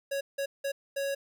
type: tone bursts at uneven times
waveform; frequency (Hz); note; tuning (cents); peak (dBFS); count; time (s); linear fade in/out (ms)
square; 554.4; C#5; 0; -30; 4; 0.11-0.21 / 0.38-0.46 / 0.64-0.72 / 0.96-1.15; 10
effects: none